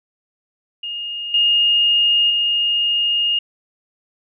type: tone with level steps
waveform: sine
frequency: 2843 Hz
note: F7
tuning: 30 cents sharp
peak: -24 / -12 / -15 dBFS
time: 0.83-3.39 s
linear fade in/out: 5 ms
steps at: 1.34 / 2.3 s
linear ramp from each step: 2 ms
effects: none